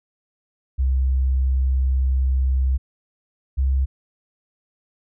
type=tone pair in turn; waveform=sine; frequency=65.41 / 66.63 Hz; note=C2 / C2; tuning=0 / +32 cents; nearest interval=unison; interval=32 cents; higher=second; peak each=-16 dBFS; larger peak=neither; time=0.78-2.78 / 3.57-3.86 s; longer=first; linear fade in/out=20 ms; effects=none